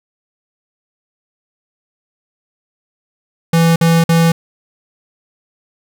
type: tone bursts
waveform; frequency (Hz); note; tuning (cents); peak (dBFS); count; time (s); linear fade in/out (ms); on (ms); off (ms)
square; 166; E3; +12; -9; 3; 3.53-4.32; 5; 230; 50
effects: none